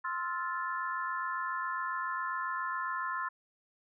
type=chord; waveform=sine; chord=F major seventh; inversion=second; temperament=just; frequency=1047.7 / 1309.6 / 1396.9 / 1746.1 Hz; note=C6 / E6 / F6 / A6; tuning=+2 / -12 / 0 / -14 cents; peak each=-35 / -40 / -40 / -39 dBFS; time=0.04-3.29 s; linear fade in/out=10 ms; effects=none